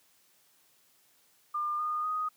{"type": "tone with pitch steps", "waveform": "sine", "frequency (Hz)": [1200, 1223.1, 1246.6], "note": ["D6", "D#6", "D#6"], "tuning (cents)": [37, -30, 3], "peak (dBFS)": -29, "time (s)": [1.54, 2.29], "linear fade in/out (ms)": 10, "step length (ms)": 250, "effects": ["white hiss -66 dBFS RMS until 2.36 s", "high-pass 100 Hz 12 dB/octave"]}